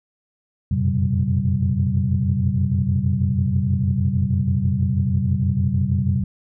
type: tone cluster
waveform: sine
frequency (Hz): 87.5 / 93.8 / 122.2 / 134.1 / 191.9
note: F2 / F#2 / B2 / C3 / G3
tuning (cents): +4 / +24 / -18 / +43 / -37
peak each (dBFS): -23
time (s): 0.71-6.24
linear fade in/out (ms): 5
effects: tanh soft clip ceiling -6 dBFS